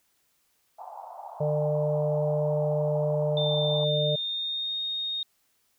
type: band-pass noise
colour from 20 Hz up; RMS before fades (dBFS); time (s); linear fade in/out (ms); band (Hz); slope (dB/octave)
white; -42; 0.78-3.85; 10; 690 to 900; 48
type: harmonic tone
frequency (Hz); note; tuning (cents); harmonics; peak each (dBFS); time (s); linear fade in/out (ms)
150; D3; +37; 1 / 3 / 4; -27 / -32 / -26; 1.4-4.16; 10
type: tone with pitch glide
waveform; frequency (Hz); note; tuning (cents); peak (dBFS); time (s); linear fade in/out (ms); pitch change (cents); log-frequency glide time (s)
sine; 3583 to 3707; A7 to A#7; +31 to -10; -28; 3.37-5.23; 2; +59; 3.67-4.79
effects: white hiss -70 dBFS RMS until 5.78 s